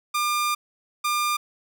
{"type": "tone pair in turn", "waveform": "sawtooth", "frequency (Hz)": [1200, 1200], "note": ["D6", "D6"], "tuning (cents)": [37, 37], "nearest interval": "unison", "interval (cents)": 0, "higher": "neither", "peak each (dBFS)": -18, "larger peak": "neither", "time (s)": [[0.14, 0.55], [1.04, 1.37]], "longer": "first", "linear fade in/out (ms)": 10, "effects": []}